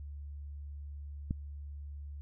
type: click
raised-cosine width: 5 ms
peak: -21 dBFS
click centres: 1.309 s
effects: added 72 Hz sine -41 dBFS peak until 2.21 s